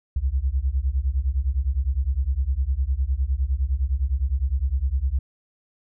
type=beating tone pair; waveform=sine; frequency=61.74 / 71.54 Hz; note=B1 / D2; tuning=0 / -45 cents; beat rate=9.8 Hz; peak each=-23 dBFS; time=0.16-5.19 s; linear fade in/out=5 ms; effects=none